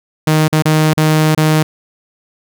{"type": "tone with dropouts", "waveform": "sawtooth", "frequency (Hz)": 155.56, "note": "D#3", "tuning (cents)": 0, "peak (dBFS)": -5, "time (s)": [0.27, 1.63], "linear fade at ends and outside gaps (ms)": 5, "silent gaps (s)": [[0.481, 0.526], [0.623, 0.654], [0.935, 0.974], [1.349, 1.375]], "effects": []}